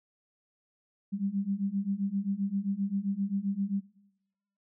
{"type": "beating tone pair", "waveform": "sine", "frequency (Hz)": [193.8, 201.4], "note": ["G3", "G3"], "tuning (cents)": [-20, 47], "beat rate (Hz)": 7.6, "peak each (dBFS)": [-33, -31], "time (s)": [1.12, 3.81], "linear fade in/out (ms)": 20, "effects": ["noise-tail reverb RT60 1.0 s tail -20 dB re dry"]}